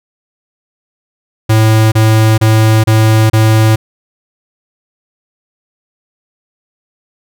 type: tone bursts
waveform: square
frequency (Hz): 110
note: A2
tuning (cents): 0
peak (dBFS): -6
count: 5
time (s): 1.49-3.76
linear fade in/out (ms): 10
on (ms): 430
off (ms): 30
effects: none